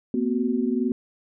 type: tone cluster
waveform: sine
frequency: 231.7 / 253.7 / 372.9 Hz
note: A#3 / B3 / F#4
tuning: -10 / +47 / +14 cents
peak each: -25 / -24 / -28 dBFS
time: 0.14-0.92 s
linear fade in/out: 2 ms
effects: none